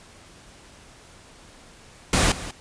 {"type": "noise with echo", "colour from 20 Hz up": "pink", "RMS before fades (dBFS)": -19, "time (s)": [2.13, 2.32], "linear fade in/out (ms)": 2, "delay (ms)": 190, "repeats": 1, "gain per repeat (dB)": -15, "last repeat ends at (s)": 2.51, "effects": ["pink hiss -49 dBFS RMS until 2.6 s", "resampled to 22050 Hz"]}